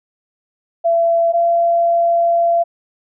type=tone pair in turn; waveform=sine; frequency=673 / 681.6 Hz; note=E5 / F5; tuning=+36 / -42 cents; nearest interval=unison; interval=22 cents; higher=second; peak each=-11 dBFS; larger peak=neither; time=0.84-1.33 / 1.33-2.64 s; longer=second; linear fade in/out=20 ms; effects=none